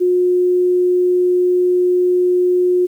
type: tone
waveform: sine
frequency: 360.2 Hz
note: F#4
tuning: 46 cents flat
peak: -11 dBFS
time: 0-2.87 s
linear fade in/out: 20 ms
effects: 8-bit